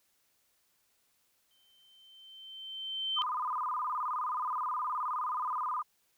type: tone with exponential growth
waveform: sine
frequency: 3100 Hz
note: G7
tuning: 20 cents flat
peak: -28 dBFS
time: 1.51-3.22 s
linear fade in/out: 0 ms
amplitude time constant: 370 ms
type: tone with vibrato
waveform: sine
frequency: 1108.7 Hz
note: C#6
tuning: in tune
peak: -31 dBFS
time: 3.16-5.83 s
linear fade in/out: 20 ms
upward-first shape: square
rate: 19 Hz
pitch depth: 170 cents each way
effects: white hiss -73 dBFS RMS until 6.17 s